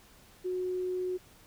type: tone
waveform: sine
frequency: 366.1 Hz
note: F#4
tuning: 18 cents flat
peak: -30 dBFS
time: 0.44-1.18 s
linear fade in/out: 20 ms
effects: pink hiss -58 dBFS RMS until 1.46 s